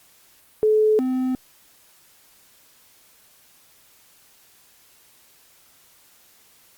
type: tone pair in turn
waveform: sine / triangle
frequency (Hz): 430.8 / 257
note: A4 / C4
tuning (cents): -37 / -31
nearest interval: major sixth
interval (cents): 894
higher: first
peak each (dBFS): -14 / -18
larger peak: first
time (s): 0.63-0.99 / 0.99-1.35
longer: neither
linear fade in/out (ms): 0
effects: white hiss -55 dBFS RMS until 6.77 s + Opus 48 kbps